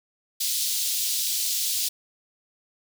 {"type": "high-pass noise", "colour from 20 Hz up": "pink", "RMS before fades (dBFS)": -26, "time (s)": [0.4, 1.89], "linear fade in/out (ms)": 10, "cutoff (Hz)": 3700, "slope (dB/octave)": 24, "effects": []}